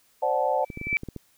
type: chord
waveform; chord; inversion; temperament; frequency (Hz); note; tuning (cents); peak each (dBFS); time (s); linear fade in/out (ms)
sine; D dominant seventh; third; equal with one note detuned; 523.3 / 587.3 / 740 / 870.4; C5 / D5 / F#5 / A5; 0 / 0 / 0 / -19; -27; 0.22-0.65; 10
type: tone with exponential growth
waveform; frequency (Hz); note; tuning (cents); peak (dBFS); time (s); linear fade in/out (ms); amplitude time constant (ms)
sine; 2319; D7; -22; -18; 0.63-0.97; 0; 72
type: clicks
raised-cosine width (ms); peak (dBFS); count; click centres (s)
3; -22; 8; 0.702 / 0.774 / 0.814 / 0.87 / 0.929 / 1.034 / 1.087 / 1.163
effects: white hiss -63 dBFS RMS until 1.37 s